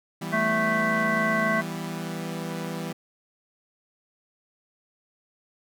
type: chord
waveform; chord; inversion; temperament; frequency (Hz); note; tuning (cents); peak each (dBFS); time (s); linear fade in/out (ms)
sawtooth; E minor; none; equal; 164.81 / 196 / 246.9; E3 / G3 / B3; 0 / 0 / 0; -29 / -31 / -34; 0.21-2.93; 10
type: harmonic tone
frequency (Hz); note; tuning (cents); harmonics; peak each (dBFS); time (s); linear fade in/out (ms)
220; A3; 0; 1 / 3 / 5 / 7 / 9; -28 / -28 / -28 / -28 / -28; 0.32-1.62; 20
effects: none